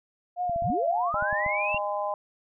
sine tone with vibrato, 698.5 Hz, F5, in tune, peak -25 dBFS, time 0.36-1.13 s, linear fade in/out 50 ms, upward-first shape sine, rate 3.5 Hz, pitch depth 56 cents each way
clicks, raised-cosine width 5 ms, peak -27 dBFS, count 9, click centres 0.496 / 0.561 / 0.623 / 0.701 / 1.142 / 1.225 / 1.328 / 1.463 / 1.745 s
sine linear sweep, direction up, 77.1 to 2787 Hz, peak -27 dBFS, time 0.64-1.78 s, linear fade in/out 5 ms
harmonic tone, 204.5 Hz, G#3, 26 cents flat, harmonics 3 / 4 / 5, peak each -30 / -31 / -32 dBFS, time 1.14-2.14 s, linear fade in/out 2 ms
effects none

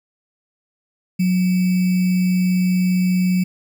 sine tone with sample-and-hold, 182.6 Hz, F#3, 23 cents flat, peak -14 dBFS, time 1.19-3.44 s, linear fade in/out 10 ms, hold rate 2450 Hz, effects none

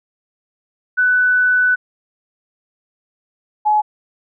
sine tone pair in turn, 1494 / 847.6 Hz, F#6 / G#5, +16 / +35 cents, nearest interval minor seventh, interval 981 cents, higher first, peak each -11 dBFS, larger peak neither, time 0.97-1.76 / 3.65-3.82 s, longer first, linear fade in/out 20 ms, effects none

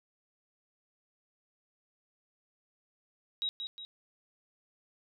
sine tone with echo, 3823 Hz, A#7, 43 cents sharp, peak -30 dBFS, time 3.42-3.49 s, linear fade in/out 0 ms, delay 180 ms, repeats 2, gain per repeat -6 dB, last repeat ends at 3.85 s, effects none

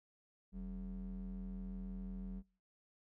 triangle ring-modulated tone, 116.54 Hz, A#2, in tune, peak -37 dBFS, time 0.52-2.43 s, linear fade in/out 50 ms, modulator 73.6 Hz, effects noise-tail reverb RT60 0.5 s tail -26 dB re dry

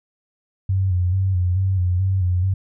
sine tone with vibrato, 92.5 Hz, F#2, in tune, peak -16 dBFS, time 0.69-2.54 s, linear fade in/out 5 ms, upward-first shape square, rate 2.3 Hz, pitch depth 54 cents each way, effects none

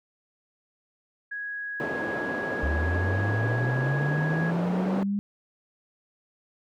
sine tone, 1661.2 Hz, G#6, in tune, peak -31 dBFS, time 1.31-4.51 s, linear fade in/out 10 ms
white band-pass noise, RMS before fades -32 dBFS, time 1.8-5.03 s, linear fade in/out 0 ms, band 190 to 580 Hz, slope 12 dB/octave
sine linear sweep, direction up, 69.3 to 204.9 Hz, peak -24 dBFS, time 2.63-5.19 s, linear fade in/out 0 ms
effects none

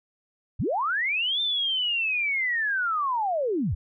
sine linear two-way sweep, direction up then down, 54.9 to 3600 to 54.9 Hz, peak -23 dBFS, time 0.59-3.75 s, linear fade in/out 10 ms, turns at 1.41 s, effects none

